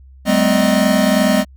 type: tone cluster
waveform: square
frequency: 192.6 / 215.4 / 254.5 / 617 Hz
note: G3 / A3 / C4 / D#5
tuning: -30 / -37 / -48 / -15 cents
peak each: -18 dBFS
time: 0.25-1.45 s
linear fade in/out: 50 ms
effects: added 66 Hz sine -39 dBFS peak until 1.56 s